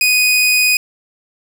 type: tone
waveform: sawtooth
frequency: 2489 Hz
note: D#7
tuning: in tune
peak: -7 dBFS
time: 0.01-0.77 s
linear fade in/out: 2 ms
effects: none